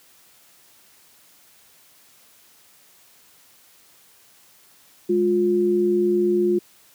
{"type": "tone pair together", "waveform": "sine", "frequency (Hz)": [206.8, 354.3], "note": ["G#3", "F4"], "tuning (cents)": [-7, 25], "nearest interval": "major sixth", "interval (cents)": 932, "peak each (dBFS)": [-24, -17], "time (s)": [5.09, 6.59], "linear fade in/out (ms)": 10, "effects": ["white hiss -54 dBFS RMS until 6.94 s", "high-pass 80 Hz 12 dB/octave"]}